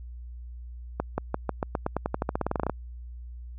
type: accelerating click train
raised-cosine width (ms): 1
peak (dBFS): -12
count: 21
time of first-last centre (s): 1-2.697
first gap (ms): 180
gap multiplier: 0.91
effects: added 60 Hz sine -38 dBFS peak until 3.58 s